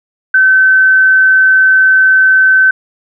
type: tone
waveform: sine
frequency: 1532 Hz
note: G6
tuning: 40 cents flat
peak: -4 dBFS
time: 0.34-2.71 s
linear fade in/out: 5 ms
effects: none